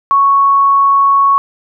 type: tone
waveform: sine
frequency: 1108.7 Hz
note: C#6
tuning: in tune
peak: -6 dBFS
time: 0.11-1.38 s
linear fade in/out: 0 ms
effects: none